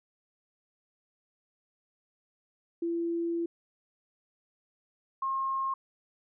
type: tone pair in turn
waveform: sine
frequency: 337.8 / 1072.4 Hz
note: E4 / C6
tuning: +42 / +42 cents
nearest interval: octave + minor sixth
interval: 2000 cents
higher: second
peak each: -28 dBFS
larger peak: neither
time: 2.82-3.46 / 5.22-5.74 s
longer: first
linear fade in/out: 5 ms
effects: none